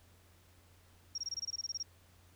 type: tone bursts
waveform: sine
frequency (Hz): 5588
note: F8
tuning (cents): 0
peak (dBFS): -35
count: 13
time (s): 1.15-1.829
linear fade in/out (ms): 5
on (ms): 31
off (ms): 23
effects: added 88 Hz sine -63 dBFS peak until 2.35 s + pink hiss -66 dBFS RMS until 2.35 s